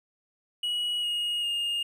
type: tone with pitch steps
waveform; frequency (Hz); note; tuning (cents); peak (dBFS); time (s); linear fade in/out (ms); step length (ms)
triangle; 2914 / 2874 / 2834; F#7 / F7 / F7; -27 / +49 / +25; -25; 0.63-1.83; 5; 400
effects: none